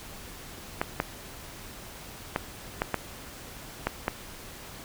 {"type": "clicks", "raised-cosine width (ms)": 0.5, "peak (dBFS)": -10, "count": 7, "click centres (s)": [0.815, 1.001, 2.361, 2.819, 2.943, 3.87, 4.081], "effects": ["pink hiss -44 dBFS RMS until 4.84 s"]}